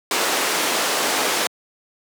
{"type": "band-pass noise", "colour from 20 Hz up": "pink", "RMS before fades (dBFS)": -21, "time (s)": [0.11, 1.47], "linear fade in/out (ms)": 2, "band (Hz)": [370, 11000], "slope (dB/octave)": 12, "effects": ["high-pass 200 Hz 12 dB/octave"]}